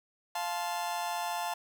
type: chord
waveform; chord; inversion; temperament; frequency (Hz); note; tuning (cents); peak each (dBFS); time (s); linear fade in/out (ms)
40% pulse; F major; none; just; 698.5 / 873.1 / 1047.7; F5 / A5 / C6; 0 / -14 / +2; -35 / -34 / -40; 0.35-1.54; 5
effects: none